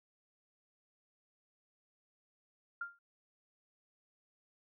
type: tone with exponential decay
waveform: sine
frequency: 1396.9 Hz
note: F6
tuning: in tune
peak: -34 dBFS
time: 2.81-2.99 s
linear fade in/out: 5 ms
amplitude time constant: 39 ms
effects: none